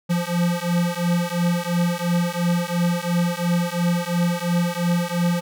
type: beating tone pair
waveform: square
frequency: 172.4 / 175.3 Hz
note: F3 / F3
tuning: -22 / +7 cents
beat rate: 2.9 Hz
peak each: -23 dBFS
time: 0.09-5.41 s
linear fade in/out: 20 ms
effects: none